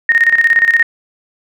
sine tone with tremolo, 1851 Hz, A#6, 13 cents flat, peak -5 dBFS, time 0.09-0.83 s, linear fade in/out 2 ms, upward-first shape square, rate 17 Hz, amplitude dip 70%, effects none

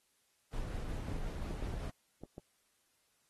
brown noise with tremolo, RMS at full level -38 dBFS, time 0.53-1.9 s, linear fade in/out 0 ms, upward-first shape triangle, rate 5.5 Hz, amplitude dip 30%
clicks, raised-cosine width 2 ms, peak -32 dBFS, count 9, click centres 1.085 / 1.117 / 1.164 / 1.509 / 1.625 / 1.672 / 1.74 / 2.236 / 2.381 s
effects white hiss -75 dBFS RMS until 3.29 s + AAC 32 kbps

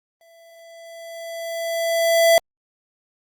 square tone with exponential growth, 667 Hz, E5, 20 cents sharp, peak -11 dBFS, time 0.21-2.38 s, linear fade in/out 1 ms, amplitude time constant 470 ms, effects Opus 32 kbps

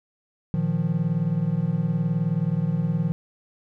triangle chord, Bb suspended fourth, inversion none, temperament equal with one note detuned, 116.14 / 155.56 / 174.61 Hz, Bb2 / Eb3 / F3, -6 / 0 / 0 cents, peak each -28 / -22 / -23 dBFS, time 0.54-3.12 s, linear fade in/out 0 ms, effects none

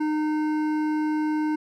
sine tone with hard clipping, 306.4 Hz, D#4, 27 cents flat, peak -24 dBFS, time 0-1.56 s, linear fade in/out 10 ms, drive 11 dB, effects none

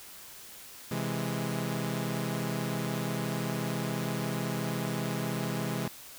sawtooth chord, C augmented, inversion none, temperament equal, 130.81 / 164.81 / 207.7 Hz, C3 / E3 / G#3, 0 / 0 / 0 cents, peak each -31 dBFS, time 0.91-5.88 s, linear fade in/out 5 ms, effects white hiss -48 dBFS RMS until 6.18 s

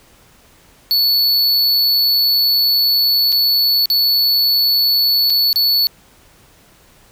square tone with dropouts, 4435 Hz, C#8, in tune, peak -12 dBFS, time 0.91-5.87 s, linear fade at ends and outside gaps 0 ms, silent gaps 3.32-3.325 / 3.857-3.901 / 5.299-5.303 / 5.529-5.559 s, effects pink hiss -49 dBFS RMS until 7.11 s

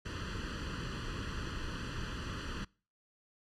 pink noise with comb filter, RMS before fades -39 dBFS, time 0.05-2.65 s, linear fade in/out 10 ms, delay 0.67 ms, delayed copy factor +0.9, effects noise-tail reverb RT60 0.4 s tail -25 dB re dry + low-pass 4000 Hz 12 dB/octave

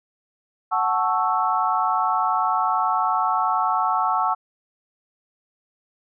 sine chord, F# minor seventh, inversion none, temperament equal, 740 / 880 / 1108.7 / 1318.5 Hz, F#5 / A5 / C#6 / E6, 0 / 0 / 0 / 0 cents, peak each -24 dBFS, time 0.71-4.35 s, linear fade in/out 20 ms, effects none

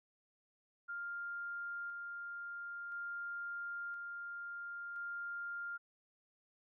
sine tone with tremolo, 1400 Hz, F6, 4 cents sharp, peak -40 dBFS, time 0.88-5.78 s, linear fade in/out 20 ms, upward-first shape square, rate 0.49 Hz, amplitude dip 25%, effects none

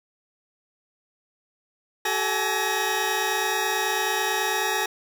20% pulse tone cluster, 380.6 / 435.1 / 841 / 1882 Hz, F#4 / A4 / G#5 / A#6, +49 / -19 / +22 / +16 cents, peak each -25 / -25 / -22 / -23 dBFS, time 2.05-4.86 s, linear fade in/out 5 ms, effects none

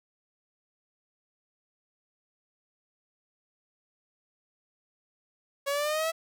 sawtooth exponential sweep, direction up, 554.4 to 659.3 Hz, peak -23 dBFS, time 5.66-6.12 s, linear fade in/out 20 ms, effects none

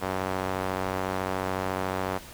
sawtooth tone with band-pass filter, 94 Hz, F#2, 28 cents sharp, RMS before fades -30 dBFS, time 0.01-2.19 s, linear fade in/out 20 ms, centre 890 Hz, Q 0.89, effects pink hiss -45 dBFS RMS until 2.33 s

